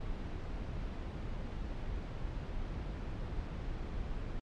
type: noise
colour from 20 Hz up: brown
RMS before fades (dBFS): -39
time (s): 0-4.4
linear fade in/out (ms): 10
effects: low-pass 4000 Hz 12 dB/octave + MP3 64 kbps